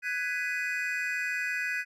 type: chord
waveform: triangle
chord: G# minor seventh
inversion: third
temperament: just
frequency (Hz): 1495.1 / 1661.2 / 1993.5 / 2492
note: F#6 / G#6 / B6 / D#7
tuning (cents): +18 / 0 / +16 / +2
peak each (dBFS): -33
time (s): 0.02-1.85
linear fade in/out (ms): 50
effects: none